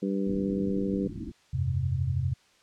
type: harmonic tone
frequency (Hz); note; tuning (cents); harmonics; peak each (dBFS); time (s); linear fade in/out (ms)
98; G2; 0; 2 / 3 / 4 / 5; -28 / -32 / -34 / -36; 0.02-1.08; 10
type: low-pass noise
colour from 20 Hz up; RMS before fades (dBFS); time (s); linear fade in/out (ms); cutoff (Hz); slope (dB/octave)
white; -38; 0.26-1.32; 5; 340; 96
type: chord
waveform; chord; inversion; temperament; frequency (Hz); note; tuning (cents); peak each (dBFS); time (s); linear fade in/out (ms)
sine; F suspended second; none; equal with one note detuned; 85.66 / 98 / 130.81; F2 / G2 / C3; -33 / 0 / 0; -30 / -31 / -28; 1.53-2.34; 10
effects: white hiss -62 dBFS RMS until 2.62 s + low-pass 6000 Hz 12 dB/octave